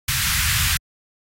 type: band-stop noise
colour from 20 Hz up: pink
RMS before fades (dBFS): -20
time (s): 0.08-0.77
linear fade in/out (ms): 5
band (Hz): 130 to 1400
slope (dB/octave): 24
effects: high-pass 60 Hz 12 dB/octave + AAC 48 kbps